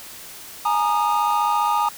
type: tone cluster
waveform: triangle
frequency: 839 / 934 / 1227 Hz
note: G#5 / A#5 / D#6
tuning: +17 / +3 / -25 cents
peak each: -20 dBFS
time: 0.65-1.89 s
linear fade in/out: 5 ms
effects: white hiss -39 dBFS RMS until 1.97 s